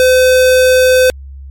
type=tone; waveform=square; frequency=511 Hz; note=C5; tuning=41 cents flat; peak=-6 dBFS; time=0-1.1 s; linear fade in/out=0 ms; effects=added 68 Hz sine -27 dBFS peak until 1.5 s + MP3 64 kbps